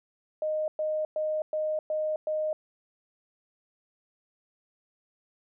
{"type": "tone bursts", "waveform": "sine", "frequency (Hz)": 618, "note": "D#5", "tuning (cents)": -12, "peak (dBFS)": -26, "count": 6, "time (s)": [0.42, 2.53], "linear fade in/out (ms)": 2, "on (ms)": 260, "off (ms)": 110, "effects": []}